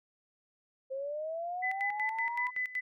sine linear sweep, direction up, 523.3 to 1000 Hz, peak -34 dBFS, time 0.9-2.51 s, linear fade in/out 20 ms
sine tone with tremolo, 2005 Hz, B6, 26 cents sharp, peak -30 dBFS, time 1.62-2.81 s, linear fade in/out 20 ms, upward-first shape square, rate 5.3 Hz, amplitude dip 80%
effects none

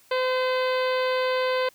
harmonic tone, 512 Hz, C5, 38 cents flat, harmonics 1 / 2 / 3 / 4 / 5 / 6 / 7 / 8 / 9, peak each -23 / -29 / -33 / -35 / -37 / -39 / -40 / -41 / -42 dBFS, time 0.11-1.69 s, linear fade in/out 5 ms, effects white hiss -57 dBFS RMS until 1.74 s

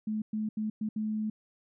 sine tone bursts at uneven times, 215.4 Hz, A3, 37 cents flat, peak -29 dBFS, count 5, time 0.07-0.22 / 0.33-0.49 / 0.57-0.7 / 0.81-0.89 / 0.96-1.3 s, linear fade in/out 5 ms, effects none

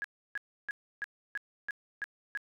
sine tone bursts, 1664 Hz, G#6, 3 cents sharp, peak -32 dBFS, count 8, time 0.02-2.374 s, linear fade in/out 0 ms, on 23 ms, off 310 ms, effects none

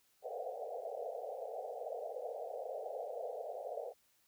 pink band-pass noise, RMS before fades -43 dBFS, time 0.22-3.94 s, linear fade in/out 50 ms, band 450 to 760 Hz, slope 96 dB/octave, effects white hiss -73 dBFS RMS until 4.27 s

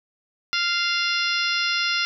harmonic tone with a mistuned harmonic, 696 Hz, F5, 6 cents flat, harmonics 2 / 3 / 4 / 5 / 6 / 7 / 8, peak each -26 / -28 / -27 / -30 / -30 / -29 / -33 dBFS, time 0.53-2.05 s, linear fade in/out 0 ms, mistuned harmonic 7, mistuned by +48 cents, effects none

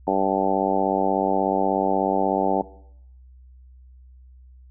harmonic tone, 96.5 Hz, G2, 27 cents flat, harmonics 2 / 3 / 4 / 5 / 6 / 7 / 8 / 9, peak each -30 / -26 / -27 / -28 / -27 / -28 / -25 / -27 dBFS, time 0.07-2.62 s, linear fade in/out 5 ms, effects noise-tail reverb RT60 0.7 s tail -18 dB re dry + added 63 Hz sine -45 dBFS peak until 4.7 s

